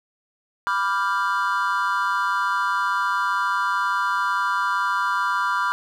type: chord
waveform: triangle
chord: G dominant seventh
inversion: first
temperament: equal with one note detuned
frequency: 987.8 / 1174.7 / 1396.9 / 1578.9 Hz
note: B5 / D6 / F6 / G6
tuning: 0 / 0 / 0 / +12 cents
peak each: -23 / -23 / -23 / -28 dBFS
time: 0.67-5.72 s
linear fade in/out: 0 ms
effects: none